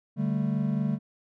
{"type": "chord", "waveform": "triangle", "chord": "D suspended fourth", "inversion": "none", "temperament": "just", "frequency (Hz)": [146.83, 195.78, 220.2], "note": ["D3", "G3", "A3"], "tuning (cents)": [0, -2, 2], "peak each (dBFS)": -27, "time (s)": [0.16, 0.99], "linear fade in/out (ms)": 50, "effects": []}